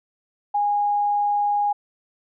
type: tone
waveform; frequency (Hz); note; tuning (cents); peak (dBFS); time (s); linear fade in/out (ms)
sine; 822; G#5; -18; -18; 0.54-1.73; 10
effects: none